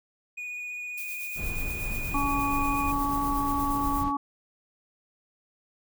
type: tone with vibrato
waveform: triangle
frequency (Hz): 2462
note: D#7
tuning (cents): -19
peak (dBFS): -32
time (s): 0.37-2.92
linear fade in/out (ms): 10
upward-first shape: square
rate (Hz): 15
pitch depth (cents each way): 8
type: noise with tremolo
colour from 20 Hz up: violet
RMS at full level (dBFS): -38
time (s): 0.97-4.04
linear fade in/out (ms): 10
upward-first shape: sine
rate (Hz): 8.4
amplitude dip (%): 50
type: noise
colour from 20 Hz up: brown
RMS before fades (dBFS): -33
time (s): 1.35-4.13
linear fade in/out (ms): 50
type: harmonic tone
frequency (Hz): 282.4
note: C#4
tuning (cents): +32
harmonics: 1 / 3 / 4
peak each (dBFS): -30 / -31 / -28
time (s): 2.14-4.17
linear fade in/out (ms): 5
effects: none